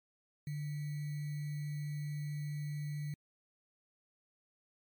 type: tone with sample-and-hold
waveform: sine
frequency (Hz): 147.7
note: D3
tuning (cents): +10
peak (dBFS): -36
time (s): 0.47-3.14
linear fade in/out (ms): 2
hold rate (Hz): 2100
effects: MP3 96 kbps